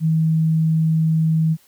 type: tone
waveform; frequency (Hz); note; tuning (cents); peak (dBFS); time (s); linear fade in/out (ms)
sine; 160; D#3; +49; -14; 0-1.57; 50
effects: white hiss -55 dBFS RMS until 1.67 s + high-pass 60 Hz 12 dB/octave